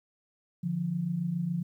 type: tone pair together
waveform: sine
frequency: 147.47 / 174.61 Hz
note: D3 / F3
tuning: +8 / 0 cents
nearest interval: minor third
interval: 292 cents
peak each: -34 / -29 dBFS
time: 0.63-1.63 s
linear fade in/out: 10 ms
effects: 11-bit